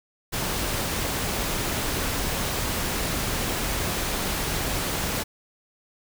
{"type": "noise", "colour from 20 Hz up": "pink", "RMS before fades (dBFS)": -27, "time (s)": [0.32, 5.24], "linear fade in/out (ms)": 20, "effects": []}